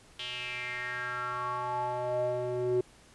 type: tone with band-pass filter sweep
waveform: square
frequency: 123.8 Hz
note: B2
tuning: 5 cents sharp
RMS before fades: -33 dBFS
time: 0.19-2.81 s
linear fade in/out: 5 ms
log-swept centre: 3200 to 380 Hz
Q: 5.4
effects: pink hiss -58 dBFS RMS until 3.14 s + resampled to 24000 Hz